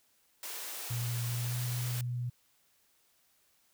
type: high-pass noise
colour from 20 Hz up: white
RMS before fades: -41 dBFS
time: 0.43-2.01 s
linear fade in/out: 2 ms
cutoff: 340 Hz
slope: 24 dB/octave
type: tone with pitch glide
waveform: sine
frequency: 119.3 to 122.37 Hz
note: A#2 to B2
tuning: +41 to -16 cents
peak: -32 dBFS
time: 0.9-2.3 s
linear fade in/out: 10 ms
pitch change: +43 cents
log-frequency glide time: 1.26-1.59 s
effects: white hiss -70 dBFS RMS until 3.73 s